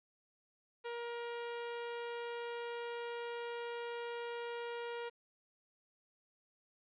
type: tone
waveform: sawtooth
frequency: 472.7 Hz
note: A#4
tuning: 24 cents sharp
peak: -36 dBFS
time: 0.84-5.1 s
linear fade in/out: 20 ms
effects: resampled to 8000 Hz + 11-bit